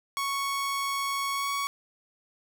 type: tone with pitch glide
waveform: sawtooth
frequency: 1109 to 1119.9 Hz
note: C#6 to C#6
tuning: 0 to +17 cents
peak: -24 dBFS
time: 0.17-1.67 s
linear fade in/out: 0 ms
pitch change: +17 cents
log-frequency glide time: 1.34-1.51 s
effects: 10-bit